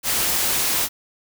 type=noise; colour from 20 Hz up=white; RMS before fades=-21 dBFS; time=0.03-0.89 s; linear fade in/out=50 ms; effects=none